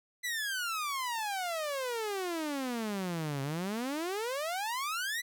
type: exponential two-way sweep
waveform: sawtooth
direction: down then up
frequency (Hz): 2015 to 134 to 2015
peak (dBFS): -29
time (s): 0.23-5.22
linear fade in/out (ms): 20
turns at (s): 3.42
effects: none